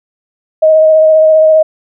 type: tone with vibrato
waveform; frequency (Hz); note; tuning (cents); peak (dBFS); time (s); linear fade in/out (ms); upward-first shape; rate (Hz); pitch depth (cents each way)
sine; 629; D#5; +19; -3; 0.62-1.63; 10; sine; 15; 16
effects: none